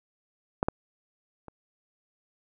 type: clicks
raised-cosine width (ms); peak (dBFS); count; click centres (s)
1; -10 / -10 / -28; 3; 0.629 / 0.685 / 1.483
effects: none